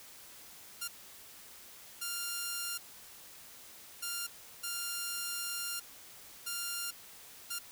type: tone bursts at uneven times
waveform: 5% pulse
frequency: 1396.9 Hz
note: F6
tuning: in tune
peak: -24 dBFS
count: 6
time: 0.81-0.88 / 2.01-2.78 / 4.02-4.27 / 4.63-5.8 / 6.46-6.91 / 7.5-7.59 s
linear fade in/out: 10 ms
effects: white hiss -53 dBFS RMS until 7.71 s